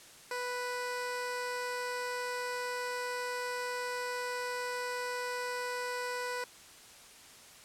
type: tone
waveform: 15% pulse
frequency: 493.9 Hz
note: B4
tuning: in tune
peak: -28 dBFS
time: 0.31-6.44 s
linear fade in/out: 2 ms
effects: white hiss -54 dBFS RMS until 7.64 s + low-pass 10000 Hz 12 dB/octave